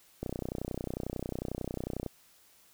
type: click train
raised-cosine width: 2 ms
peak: -21 dBFS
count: 58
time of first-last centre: 0.23-2.063 s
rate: 31.1 Hz
effects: white hiss -62 dBFS RMS until 2.73 s